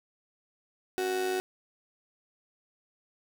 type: tone with amplitude modulation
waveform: 35% pulse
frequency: 371.7 Hz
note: F#4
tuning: 8 cents sharp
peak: -24 dBFS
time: 0.98-1.4 s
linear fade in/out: 0 ms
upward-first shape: sine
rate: 103 Hz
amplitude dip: 50%
effects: none